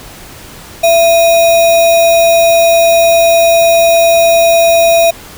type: tone with sample-and-hold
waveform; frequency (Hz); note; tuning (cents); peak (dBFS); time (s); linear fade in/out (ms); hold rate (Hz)
sine; 670; E5; +28; -4; 0.83-5.11; 10; 3150
effects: pink hiss -32 dBFS RMS until 5.37 s